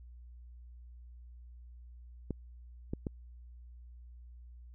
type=clicks; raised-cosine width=3 ms; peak=-22 dBFS; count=3; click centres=2.307 / 2.935 / 3.068 s; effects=added 60 Hz sine -49 dBFS peak until 4.74 s